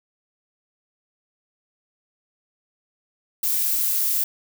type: noise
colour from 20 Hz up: violet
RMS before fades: -22 dBFS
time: 3.43-4.24 s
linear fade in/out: 5 ms
effects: none